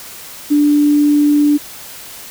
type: tone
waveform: sine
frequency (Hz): 293.5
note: D4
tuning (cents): -1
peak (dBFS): -8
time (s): 0.5-1.58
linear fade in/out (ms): 20
effects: white hiss -33 dBFS RMS until 2.3 s